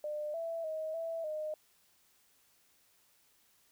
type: tone with pitch steps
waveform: sine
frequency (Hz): 600 / 663 / 630 / 659 / 615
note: D5 / E5 / D#5 / E5 / D#5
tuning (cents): +37 / +10 / +21 / -1 / -20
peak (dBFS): -35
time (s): 0.04-1.54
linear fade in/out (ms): 2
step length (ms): 300
effects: white hiss -69 dBFS RMS until 3.71 s